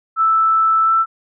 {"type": "tone with pitch glide", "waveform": "sine", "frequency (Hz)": [1318.5, 1330], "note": ["E6", "E6"], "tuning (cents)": [0, 15], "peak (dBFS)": -11, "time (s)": [0.16, 1.06], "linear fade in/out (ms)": 50, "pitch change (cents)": 15, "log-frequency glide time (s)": [0.84, 0.92], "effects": []}